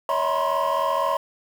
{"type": "tone cluster", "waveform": "triangle", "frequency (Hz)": [561, 643, 952, 1027, 1071], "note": ["C#5", "E5", "A#5", "C6", "C6"], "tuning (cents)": [21, -43, 36, -33, 40], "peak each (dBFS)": -24, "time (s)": [0.09, 1.17], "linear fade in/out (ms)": 2, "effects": ["tanh soft clip ceiling -13 dBFS", "7-bit"]}